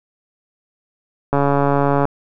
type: click train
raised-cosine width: 1 ms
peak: -3 dBFS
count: 103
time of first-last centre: 1.33-2.053 s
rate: 141 Hz
effects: none